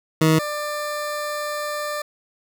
20% pulse tone pair in turn, 158.6 / 594 Hz, D#3 / D5, +33 / +20 cents, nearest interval octave + major seventh, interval 2287 cents, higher second, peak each -9 / -20 dBFS, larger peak first, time 0.21-0.39 / 0.39-2.02 s, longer second, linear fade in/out 5 ms, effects none

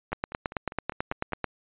two click trains, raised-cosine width 0.5 ms, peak -12 / -24 dBFS, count 13 / 7, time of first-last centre 0.13-1.443 / 0.12-1.322 s, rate 9.14 / 4.99 Hz, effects resampled to 8000 Hz

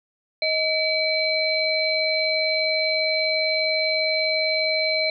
sine tone cluster, 629 / 2291 / 4094 Hz, D#5 / D7 / C8, +19 / -44 / -38 cents, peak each -24 dBFS, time 0.42-5.1 s, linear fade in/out 2 ms, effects none

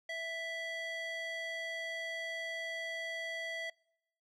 square tone with band-pass filter, 659.3 Hz, E5, in tune, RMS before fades -40 dBFS, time 0.09-3.7 s, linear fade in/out 5 ms, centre 2200 Hz, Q 1.5, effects noise-tail reverb RT60 0.8 s tail -26 dB re dry

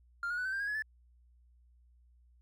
triangle tone with pitch steps, 1396.9 / 1442 / 1488.5 / 1536.6 / 1586.2 / 1637.4 / 1690.2 / 1744.8 Hz, F6 / F#6 / F#6 / G6 / G6 / G#6 / G#6 / A6, 0 / -45 / +10 / -35 / +20 / -25 / +30 / -15 cents, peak -30 dBFS, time 0.23-0.822 s, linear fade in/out 2 ms, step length 74 ms, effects tanh soft clip ceiling -28 dBFS + added 60 Hz sine -61 dBFS peak until 2.41 s

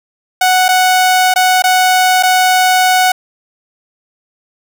sawtooth tone with dropouts, 740 Hz, F#5, in tune, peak -4 dBFS, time 0.41-3.12 s, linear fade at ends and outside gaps 5 ms, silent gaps 0.683-0.688 / 1.34-1.359 / 1.622-1.639 / 2.227-2.233 s, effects none

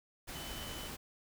sine tone in noise, 3021 Hz, F#7, 35 cents sharp, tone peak -48 dBFS, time 0.34-0.89 s, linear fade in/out 20 ms, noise pink, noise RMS -44 dBFS, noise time 0.27-0.97 s, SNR -7 dB, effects none

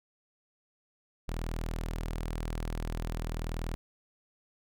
sawtooth tone, 40.44 Hz, E1, 32 cents flat, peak -29 dBFS, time 1.28-3.75 s, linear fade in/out 0 ms, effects none

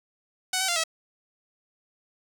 5% pulse tone with pitch steps, 745 / 761 / 694 / 648 Hz, F#5 / F#5 / F5 / E5, +12 / +48 / -11 / -30 cents, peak -12 dBFS, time 0.53-0.838 s, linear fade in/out 5 ms, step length 77 ms, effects none

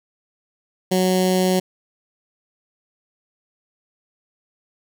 15% pulse tone with notch filter, 185 Hz, F#3, in tune, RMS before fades -18 dBFS, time 0.91-1.6 s, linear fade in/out 10 ms, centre 1400 Hz, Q 0.72, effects none

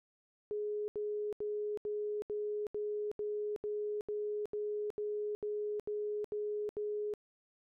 sine tone bursts, 418.6 Hz, G#4, 14 cents sharp, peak -34 dBFS, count 15, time 0.51-7.138 s, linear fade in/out 0 ms, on 370 ms, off 77 ms, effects none

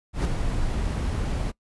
brown noise with ADSR envelope, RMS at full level -20 dBFS, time 0.13-1.52 s, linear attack 120 ms, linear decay 5 ms, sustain -6 dB, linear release 23 ms, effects noise-tail reverb RT60 0.1 s tail -22 dB re dry + resampled to 24000 Hz

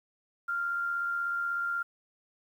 sine tone with amplitude modulation, 1392 Hz, F6, 6 cents flat, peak -27 dBFS, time 0.48-1.83 s, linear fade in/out 10 ms, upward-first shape sine, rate 76.4 Hz, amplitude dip 35%, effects 10-bit

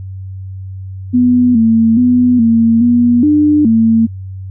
sine tone with pitch steps, 247.1 / 225.5 / 247.5 / 228.3 / 240.6 / 298.7 / 225.2 Hz, B3 / A3 / B3 / A#3 / B3 / D4 / A3, +1 / +43 / +4 / -36 / -45 / +29 / +40 cents, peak -6 dBFS, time 1.13-4.07 s, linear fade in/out 20 ms, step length 420 ms, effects added 95 Hz sine -23 dBFS peak until 4.5 s

